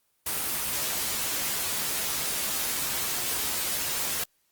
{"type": "noise with comb filter", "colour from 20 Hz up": "white", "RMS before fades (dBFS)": -29, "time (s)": [0.26, 4.24], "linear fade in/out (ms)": 5, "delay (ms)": 14, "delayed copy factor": 0.5, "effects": ["white hiss -71 dBFS RMS until 4.51 s", "Opus 24 kbps"]}